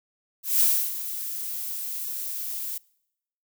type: noise with ADSR envelope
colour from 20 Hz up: violet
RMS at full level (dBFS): -19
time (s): 0.43-2.78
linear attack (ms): 180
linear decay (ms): 300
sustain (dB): -13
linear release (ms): 5
effects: noise-tail reverb RT60 0.8 s tail -25 dB re dry